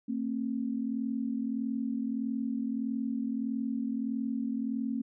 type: tone pair together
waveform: sine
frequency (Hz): 226.5 / 268.1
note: A#3 / C4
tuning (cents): -50 / +42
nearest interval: minor third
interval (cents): 292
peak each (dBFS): -32 / -33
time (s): 0.08-5.02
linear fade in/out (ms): 10
effects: none